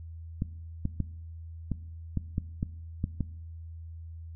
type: clicks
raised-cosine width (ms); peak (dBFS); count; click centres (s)
5; -16; 9; 0.421 / 0.854 / 1.003 / 1.717 / 2.173 / 2.381 / 2.629 / 3.041 / 3.207
effects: noise-tail reverb RT60 0.8 s tail -20 dB re dry + added 82 Hz sine -40 dBFS peak until 4.35 s